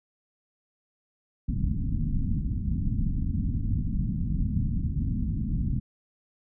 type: low-pass noise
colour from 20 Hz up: pink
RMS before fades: -27 dBFS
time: 1.48-5.8 s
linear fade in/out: 5 ms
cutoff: 250 Hz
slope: 48 dB/octave
effects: none